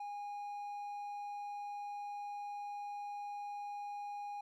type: tone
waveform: triangle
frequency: 819 Hz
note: G#5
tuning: 24 cents flat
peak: -39 dBFS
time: 0-4.41 s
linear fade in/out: 5 ms
effects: none